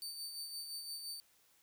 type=tone with tremolo; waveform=sawtooth; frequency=4576 Hz; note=D8; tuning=46 cents flat; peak=-38 dBFS; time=0.02-1.2 s; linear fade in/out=0 ms; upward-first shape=sine; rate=5.8 Hz; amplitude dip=45%; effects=white hiss -70 dBFS RMS until 1.62 s